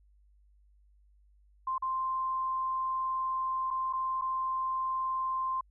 sine tone with dropouts, 1046.5 Hz, C6, in tune, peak -29 dBFS, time 1.67-5.61 s, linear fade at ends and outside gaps 5 ms, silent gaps 1.781-1.822 / 3.705-3.709 / 3.928-3.933 / 4.213-4.219 s, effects added 50 Hz sine -60 dBFS peak until 5.7 s

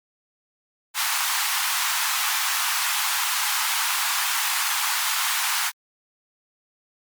pink high-pass noise, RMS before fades -24 dBFS, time 0.94-5.72 s, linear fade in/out 50 ms, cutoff 860 Hz, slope 48 dB/octave, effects Opus 48 kbps

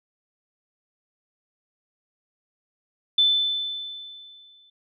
sine tone with exponential decay, 3520 Hz, A7, in tune, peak -14 dBFS, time 3.18-4.7 s, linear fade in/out 5 ms, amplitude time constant 330 ms, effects none

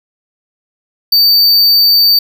square tone, 4598 Hz, D8, 37 cents flat, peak -6 dBFS, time 1.12-2.19 s, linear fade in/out 5 ms, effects none

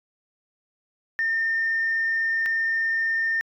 sine tone pair in turn, 1812 / 1812 Hz, A#6 / A#6, -50 / -50 cents, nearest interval unison, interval 0 cents, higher neither, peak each -20 dBFS, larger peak neither, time 1.19-2.46 / 2.46-3.41 s, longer first, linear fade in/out 0 ms, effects tanh soft clip ceiling -17 dBFS

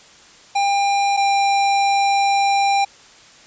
square tone pair in turn, 800 / 795.8 Hz, G5 / G5, +35 / +26 cents, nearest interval unison, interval 9 cents, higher first, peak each -16 / -15 dBFS, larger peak second, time 0.55-1.17 / 1.17-2.85 s, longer second, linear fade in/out 10 ms, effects white hiss -46 dBFS RMS until 3.46 s + resampled to 16000 Hz

